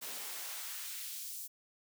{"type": "noise with high-pass filter sweep", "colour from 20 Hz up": "white", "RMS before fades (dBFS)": -43, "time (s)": [0.01, 1.48], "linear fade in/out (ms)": 20, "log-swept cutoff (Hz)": [200, 7200], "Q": 0.74, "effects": []}